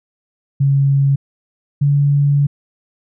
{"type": "tone pair in turn", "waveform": "sine", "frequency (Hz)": [138.59, 142.73], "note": ["C#3", "D3"], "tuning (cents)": [0, -49], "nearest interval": "minor second", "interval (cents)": 51, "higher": "second", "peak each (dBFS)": -10, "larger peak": "neither", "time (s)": [[0.6, 1.16], [1.81, 2.47]], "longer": "second", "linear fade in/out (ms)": 10, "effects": []}